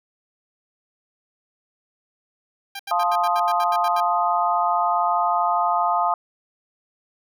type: tone bursts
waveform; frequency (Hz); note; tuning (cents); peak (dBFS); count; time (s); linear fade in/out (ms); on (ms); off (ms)
10% pulse; 794; G5; +22; -22; 11; 2.75-4.004; 5; 44; 77
type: chord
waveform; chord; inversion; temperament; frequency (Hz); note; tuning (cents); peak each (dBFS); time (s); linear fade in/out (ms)
sine; F dominant seventh; none; equal with one note detuned; 698.5 / 873.9 / 1046.5 / 1244.5; F5 / A5 / C6 / Eb6; 0 / -12 / 0 / 0; -22 / -23 / -26 / -23; 2.91-6.14; 2
effects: none